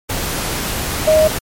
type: tone in noise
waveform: sine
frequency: 624 Hz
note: D#5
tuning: 5 cents sharp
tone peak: -8 dBFS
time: 1.07-1.28 s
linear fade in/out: 10 ms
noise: pink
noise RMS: -21 dBFS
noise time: 0.09-1.39 s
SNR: +10 dB
effects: MP3 64 kbps